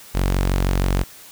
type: tone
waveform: sawtooth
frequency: 46.34 Hz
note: F#1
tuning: 3 cents sharp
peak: -13 dBFS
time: 0.14-1.04 s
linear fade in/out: 20 ms
effects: white hiss -43 dBFS RMS until 1.31 s